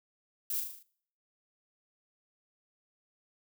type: noise with echo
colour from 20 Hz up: violet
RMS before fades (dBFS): -34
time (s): 0.5-0.6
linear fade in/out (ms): 2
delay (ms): 38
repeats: 6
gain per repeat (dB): -4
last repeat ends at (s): 0.828
effects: noise-tail reverb RT60 0.6 s tail -22 dB re dry